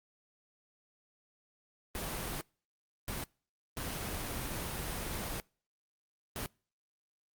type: noise bursts at uneven times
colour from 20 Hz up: pink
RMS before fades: -38 dBFS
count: 4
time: 1.95-2.41 / 3.08-3.24 / 3.77-5.4 / 6.36-6.46 s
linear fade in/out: 0 ms
effects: noise-tail reverb RT60 0.4 s tail -26 dB re dry + Opus 32 kbps